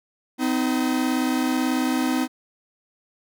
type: tone pair together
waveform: 45% pulse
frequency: 255.2 / 313.5 Hz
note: C4 / D#4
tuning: -43 / +13 cents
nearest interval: major third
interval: 356 cents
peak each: -22 / -25 dBFS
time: 0.38-2.28 s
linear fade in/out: 50 ms
effects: none